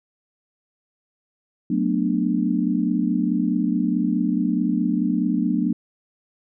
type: chord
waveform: sine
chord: B minor seventh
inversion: second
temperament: just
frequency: 185.21 / 222.2 / 246.9 / 296.3 Hz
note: F#3 / A3 / B3 / D4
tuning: +2 / +17 / 0 / +15 cents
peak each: -24 dBFS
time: 1.7-5.73 s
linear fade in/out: 5 ms
effects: none